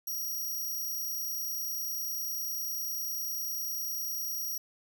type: tone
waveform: 5% pulse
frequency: 5710 Hz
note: F8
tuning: 37 cents sharp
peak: -27 dBFS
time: 0.07-4.58 s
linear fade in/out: 5 ms
effects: none